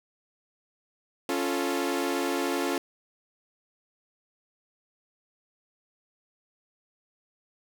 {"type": "chord", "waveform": "sawtooth", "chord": "Db augmented", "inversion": "none", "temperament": "equal", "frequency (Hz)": [277.2, 349.2, 440], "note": ["Db4", "F4", "A4"], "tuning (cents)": [0, 0, 0], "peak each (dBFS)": [-26, -26, -29], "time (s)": [1.29, 2.78], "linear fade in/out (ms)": 2, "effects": []}